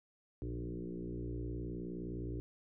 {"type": "tone with frequency modulation", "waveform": "sine", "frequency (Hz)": 118.3, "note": "A#2", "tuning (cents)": 26, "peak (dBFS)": -38, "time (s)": [0.42, 2.4], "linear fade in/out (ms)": 0, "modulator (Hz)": 59.4, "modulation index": 4.7, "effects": []}